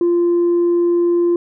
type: tone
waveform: sine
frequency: 346.3 Hz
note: F4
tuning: 15 cents flat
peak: -10 dBFS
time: 0.01-1.36 s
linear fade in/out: 2 ms
effects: tanh soft clip ceiling -10 dBFS